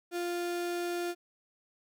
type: tone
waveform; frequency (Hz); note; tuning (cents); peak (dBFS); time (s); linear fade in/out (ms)
35% pulse; 349.2; F4; 0; -30; 0.11-1.15; 50
effects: none